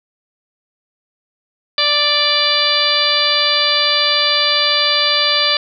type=harmonic tone with a mistuned harmonic; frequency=587.3 Hz; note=D5; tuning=in tune; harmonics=1 / 2 / 3 / 4 / 5 / 6 / 7 / 8; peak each=-23 / -22 / -23 / -22 / -21 / -18 / -20 / -18 dBFS; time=1.78-5.57 s; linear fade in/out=2 ms; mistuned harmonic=7; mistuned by=-23 cents; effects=none